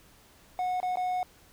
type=tone with dropouts; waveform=triangle; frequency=731 Hz; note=F#5; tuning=21 cents flat; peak=-25 dBFS; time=0.59-1.23 s; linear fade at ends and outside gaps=1 ms; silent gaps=0.802-0.829 / 0.957-0.971 s; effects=pink hiss -58 dBFS RMS until 1.52 s